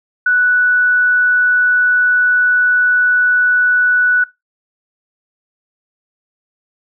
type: tone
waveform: sine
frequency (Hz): 1480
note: F#6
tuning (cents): 0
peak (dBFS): -9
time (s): 0.26-4.24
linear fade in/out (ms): 5
effects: noise-tail reverb RT60 0.2 s tail -20 dB re dry